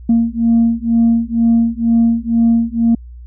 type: beating tone pair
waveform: sine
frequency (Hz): 229.9 / 232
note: A#3 / A#3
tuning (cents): -24 / -8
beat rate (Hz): 2.1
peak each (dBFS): -12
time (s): 0.09-2.95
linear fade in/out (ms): 5
effects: tanh soft clip ceiling -5 dBFS + added 60 Hz sine -31 dBFS peak until 3.26 s